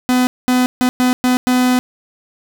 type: tone bursts at uneven times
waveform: 45% pulse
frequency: 251.3 Hz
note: B3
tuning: 30 cents sharp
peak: -11 dBFS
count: 6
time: 0.09-0.27 / 0.48-0.66 / 0.81-0.89 / 1-1.13 / 1.24-1.37 / 1.47-1.79 s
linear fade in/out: 0 ms
effects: none